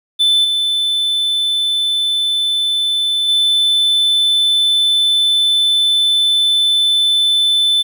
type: tone with level steps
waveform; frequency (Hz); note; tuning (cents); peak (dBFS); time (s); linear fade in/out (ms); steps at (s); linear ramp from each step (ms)
triangle; 3520; A7; 0; -8 / -12 / -9; 0.19-7.83; 20; 0.44 / 3.28; 10
effects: 8-bit